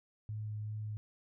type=tone with vibrato; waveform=sine; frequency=106.7 Hz; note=G#2; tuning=47 cents sharp; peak=-37 dBFS; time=0.29-0.97 s; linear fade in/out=0 ms; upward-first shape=sine; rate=2.6 Hz; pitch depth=10 cents each way; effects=none